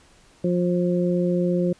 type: harmonic tone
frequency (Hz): 177.1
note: F3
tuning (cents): +24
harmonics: 1 / 2 / 3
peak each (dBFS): -21 / -24 / -26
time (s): 0.44-1.73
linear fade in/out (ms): 5
effects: pink hiss -55 dBFS RMS until 1.79 s + resampled to 22050 Hz